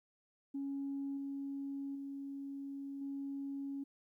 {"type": "tone with level steps", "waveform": "sine", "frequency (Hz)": 277.2, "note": "C#4", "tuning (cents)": 0, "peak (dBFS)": [-36, -38, -41, -38], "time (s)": [0.54, 3.84], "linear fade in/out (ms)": 10, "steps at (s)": [1.17, 1.95, 3.01], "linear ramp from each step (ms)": 5, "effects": ["tanh soft clip ceiling -33 dBFS", "13-bit"]}